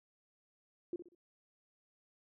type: tone with echo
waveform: sine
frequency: 349.2 Hz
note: F4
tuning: in tune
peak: -35 dBFS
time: 0.93-0.96 s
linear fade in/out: 2 ms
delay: 63 ms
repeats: 3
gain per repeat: -10 dB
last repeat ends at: 1.149 s
effects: none